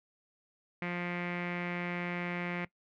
sawtooth tone with low-pass filter, 175.7 Hz, F3, 11 cents sharp, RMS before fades -36 dBFS, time 0.82-2.65 s, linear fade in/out 2 ms, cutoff 2200 Hz, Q 5, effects noise-tail reverb RT60 0.1 s tail -19 dB re dry

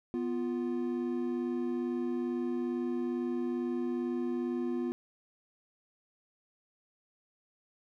triangle tone pair together, 246.9 / 349.2 Hz, B3 / F4, 0 / 0 cents, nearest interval tritone, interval 600 cents, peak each -31 / -32 dBFS, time 0.14-4.92 s, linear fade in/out 0 ms, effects none

